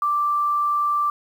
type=tone with quantisation; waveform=sine; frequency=1174.7 Hz; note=D6; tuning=in tune; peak=-18 dBFS; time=0.02-1.1 s; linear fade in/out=2 ms; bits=8; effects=none